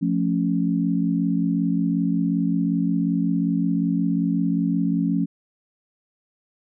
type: chord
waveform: sine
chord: F augmented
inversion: none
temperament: equal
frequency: 174.61 / 220 / 277.2 Hz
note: F3 / A3 / C#4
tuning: 0 / 0 / 0 cents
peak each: -22 / -25 / -23 dBFS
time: 0.01-5.26 s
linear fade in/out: 20 ms
effects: none